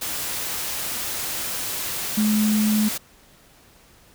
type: tone in noise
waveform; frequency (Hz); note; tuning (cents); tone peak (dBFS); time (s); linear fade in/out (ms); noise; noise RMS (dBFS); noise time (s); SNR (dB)
sine; 213.3; G#3; +46; -17; 2.17-2.89; 10; white; -28; 0.01-2.98; +8
effects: pink hiss -53 dBFS RMS until 4.14 s